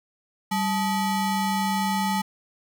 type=ring-modulated tone; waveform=square; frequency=531 Hz; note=C5; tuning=25 cents sharp; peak=-20 dBFS; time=0.51-2.22 s; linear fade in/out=10 ms; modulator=336 Hz; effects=none